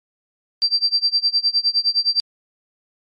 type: tone with tremolo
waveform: sine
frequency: 4699 Hz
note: D8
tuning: in tune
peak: -12 dBFS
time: 0.62-2.2 s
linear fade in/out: 0 ms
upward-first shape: sine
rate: 9.7 Hz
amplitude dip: 95%
effects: MP3 48 kbps